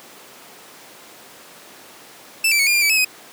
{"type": "tone with pitch steps", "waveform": "sawtooth", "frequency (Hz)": [2646, 2334, 2214, 2410, 2394, 2300, 2582, 2519], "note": ["E7", "D7", "C#7", "D7", "D7", "D7", "E7", "D#7"], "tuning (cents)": [6, -11, -3, 44, 33, -37, -37, 21], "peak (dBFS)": -11, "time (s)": [2.44, 3.048], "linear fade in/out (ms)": 5, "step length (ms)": 76, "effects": ["pink hiss -42 dBFS RMS until 3.32 s", "high-pass 300 Hz 12 dB/octave"]}